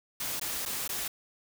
white noise with dropouts, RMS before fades -34 dBFS, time 0.2-1.08 s, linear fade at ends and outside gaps 5 ms, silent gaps 0.398-0.413 / 0.653-0.659 / 0.878-0.891 s, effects none

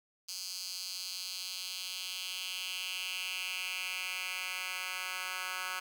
10% pulse tone with high-pass filter sweep, 184.5 Hz, F#3, 5 cents flat, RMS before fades -39 dBFS, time 0.28-5.8 s, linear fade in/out 10 ms, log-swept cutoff 5000 to 1600 Hz, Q 2.7, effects 10-bit

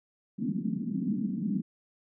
white band-pass noise, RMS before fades -31 dBFS, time 0.38-1.62 s, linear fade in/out 20 ms, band 170 to 260 Hz, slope 48 dB/octave, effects none

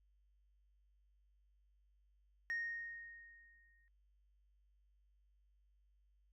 sine tone with exponential decay, 1858 Hz, A#6, 6 cents flat, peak -34 dBFS, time 2.5-3.88 s, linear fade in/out 0 ms, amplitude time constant 300 ms, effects tanh soft clip ceiling -35 dBFS + added 50 Hz sine -70 dBFS peak until 6.32 s

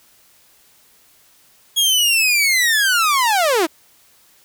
sawtooth linear sweep, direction down, 3322 to 293.7 Hz, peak -10 dBFS, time 1.76-3.67 s, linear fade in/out 20 ms, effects white hiss -53 dBFS RMS until 4.44 s

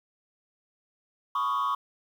sine tone with frequency modulation, 1115 Hz, C#6, 10 cents sharp, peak -22 dBFS, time 1.35-1.75 s, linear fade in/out 5 ms, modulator 118 Hz, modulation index 0.93, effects tanh soft clip ceiling -24 dBFS + 9-bit

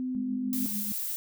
sine tone, 255.2 Hz, C4, 43 cents flat, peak -29 dBFS, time 0-0.66 s, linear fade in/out 0 ms
sine tone with tremolo, 207.7 Hz, G#3, in tune, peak -31 dBFS, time 0.15-0.92 s, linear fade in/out 0 ms, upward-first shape triangle, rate 6.8 Hz, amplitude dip 70%
violet noise, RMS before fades -33 dBFS, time 0.53-1.16 s, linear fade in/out 0 ms
effects none

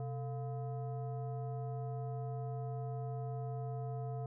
sine tone with frequency modulation, 128.3 Hz, C3, 34 cents flat, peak -37 dBFS, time 0-4.26 s, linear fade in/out 2 ms, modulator 572 Hz, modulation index 0.7, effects none

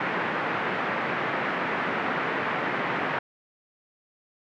white band-pass noise, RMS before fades -28 dBFS, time 0-3.19 s, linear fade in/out 5 ms, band 140 to 2000 Hz, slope 24 dB/octave, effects none

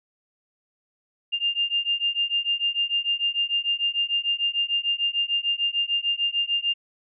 sine beating tone pair, 2800 / 2806.7 Hz, F7 / F7, +4 / +8 cents, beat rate 6.7 Hz, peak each -25 dBFS, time 1.32-6.74 s, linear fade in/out 20 ms, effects none

